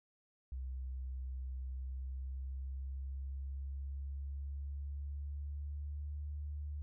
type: tone with pitch glide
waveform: sine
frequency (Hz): 64.7 to 73.47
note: C2 to D2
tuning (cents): -19 to +1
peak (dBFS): -39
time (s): 0.52-6.82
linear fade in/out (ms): 0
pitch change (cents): +220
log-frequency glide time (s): 1.65-6.21
effects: none